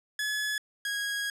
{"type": "tone pair in turn", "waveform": "sawtooth", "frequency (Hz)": [1704, 1647.9], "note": ["G#6", "G#6"], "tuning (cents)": [44, -14], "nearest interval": "minor second", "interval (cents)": 58, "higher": "first", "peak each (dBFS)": [-25, -26], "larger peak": "first", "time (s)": [[0.19, 0.58], [0.85, 1.3]], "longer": "second", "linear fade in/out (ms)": 2, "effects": ["low-pass 12000 Hz 12 dB/octave"]}